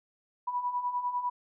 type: beating tone pair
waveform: sine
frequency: 975 / 985 Hz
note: B5 / B5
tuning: -23 / -5 cents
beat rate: 10 Hz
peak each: -36 / -30 dBFS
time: 0.47-1.3 s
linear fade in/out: 10 ms
effects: none